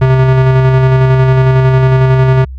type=tone with tremolo; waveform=square; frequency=130.81 Hz; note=C3; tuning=in tune; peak=-5 dBFS; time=0.01-2.45 s; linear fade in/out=10 ms; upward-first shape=square; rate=11 Hz; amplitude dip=25%; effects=added 65 Hz sine -22 dBFS peak until 2.58 s + low-pass 2000 Hz 12 dB/octave